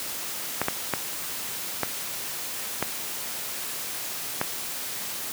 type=clicks; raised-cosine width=0.5 ms; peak=-8 dBFS; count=6; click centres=0.616 / 0.684 / 0.937 / 1.833 / 2.826 / 4.414 s; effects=white hiss -33 dBFS RMS until 5.32 s + high-pass 100 Hz 12 dB/octave